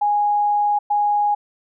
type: tone bursts at uneven times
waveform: sine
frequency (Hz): 827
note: G#5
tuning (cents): -8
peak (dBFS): -15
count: 2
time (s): 0.01-0.79 / 0.9-1.35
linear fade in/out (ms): 10
effects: none